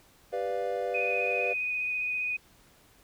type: chord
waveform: triangle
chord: G dominant seventh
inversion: none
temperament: equal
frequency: 392 / 493.9 / 587.3 / 698.5 Hz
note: G4 / B4 / D5 / F5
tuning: 0 / 0 / 0 / 0 cents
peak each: -35 / -30 / -33 / -33 dBFS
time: 0.32-1.54 s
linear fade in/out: 20 ms
type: tone with vibrato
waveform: sine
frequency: 2489 Hz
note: D#7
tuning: in tune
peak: -28 dBFS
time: 0.94-2.37 s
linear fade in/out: 10 ms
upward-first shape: sine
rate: 15 Hz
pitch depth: 17 cents each way
effects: pink hiss -60 dBFS RMS until 3.03 s